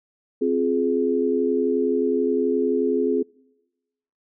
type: chord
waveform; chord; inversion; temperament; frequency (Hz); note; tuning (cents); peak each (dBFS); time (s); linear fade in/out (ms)
sine; F minor; second; equal with one note detuned; 261.6 / 349.2 / 420.6; C4 / F4 / Ab4; 0 / 0 / +22; -23 / -25 / -21; 0.41-3.23; 10
effects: noise-tail reverb RT60 1.0 s tail -26 dB re dry